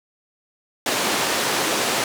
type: band-pass noise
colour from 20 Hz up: pink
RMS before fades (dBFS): -22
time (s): 0.86-2.04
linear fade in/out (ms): 2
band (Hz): 320 to 9600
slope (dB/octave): 12
effects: none